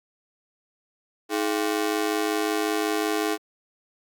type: ring-modulated tone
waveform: sawtooth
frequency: 370 Hz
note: F#4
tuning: in tune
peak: -16 dBFS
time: 1.29-3.38 s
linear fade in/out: 50 ms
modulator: 52.7 Hz
effects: Opus 48 kbps